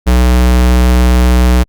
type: tone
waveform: square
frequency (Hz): 61.74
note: B1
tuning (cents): 0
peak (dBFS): -6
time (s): 0.06-1.64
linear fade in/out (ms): 20
effects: Opus 48 kbps